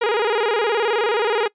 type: tone with vibrato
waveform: sawtooth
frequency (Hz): 443.2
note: A4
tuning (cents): +13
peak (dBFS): -13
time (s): 0.01-1.48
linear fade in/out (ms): 10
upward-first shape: square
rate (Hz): 19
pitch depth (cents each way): 110
effects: noise-tail reverb RT60 0.1 s tail -22 dB re dry + resampled to 8000 Hz